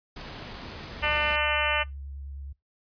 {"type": "noise", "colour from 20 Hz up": "pink", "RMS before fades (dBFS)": -40, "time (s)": [0.16, 1.36], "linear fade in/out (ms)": 5}
{"type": "tone with vibrato", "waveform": "sine", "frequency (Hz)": 69.3, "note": "C#2", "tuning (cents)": 0, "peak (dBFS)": -36, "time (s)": [1.01, 2.53], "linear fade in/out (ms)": 10, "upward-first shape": "sine", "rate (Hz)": 9.6, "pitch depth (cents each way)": 23}
{"type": "harmonic tone", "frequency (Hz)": 299.3, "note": "D4", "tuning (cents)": 33, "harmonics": [2, 3, 4, 5, 6, 7, 8, 9, 10], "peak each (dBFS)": [-32, -32, -32, -32, -32, -32, -32, -32, -32], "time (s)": [1.02, 1.84], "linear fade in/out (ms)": 20}
{"effects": ["noise-tail reverb RT60 0.2 s tail -23 dB re dry", "resampled to 11025 Hz"]}